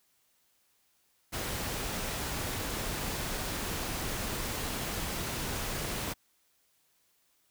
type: noise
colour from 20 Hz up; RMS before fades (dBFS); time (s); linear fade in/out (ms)
pink; -35; 1.32-6.14; 20
effects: white hiss -71 dBFS RMS until 7.5 s